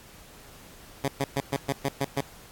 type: tone bursts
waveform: 10% pulse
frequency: 138.3 Hz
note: C#3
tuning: 4 cents flat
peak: -16 dBFS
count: 8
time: 1.04-2.208 s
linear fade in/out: 2 ms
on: 41 ms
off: 120 ms
effects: pink hiss -50 dBFS RMS until 2.51 s + AAC 64 kbps